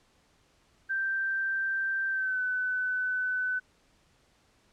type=tone with pitch glide; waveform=sine; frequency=1568 to 1505.9 Hz; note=G6 to F#6; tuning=0 to +30 cents; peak=-27 dBFS; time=0.89-3.6 s; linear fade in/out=20 ms; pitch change=-70 cents; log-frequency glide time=2.09-2.41 s; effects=pink hiss -66 dBFS RMS until 4.72 s + low-pass 8000 Hz 12 dB/octave